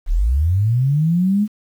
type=linear sweep; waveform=sine; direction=up; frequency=30.06 to 215.5 Hz; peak=-13 dBFS; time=0.06-1.48 s; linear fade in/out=50 ms; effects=8-bit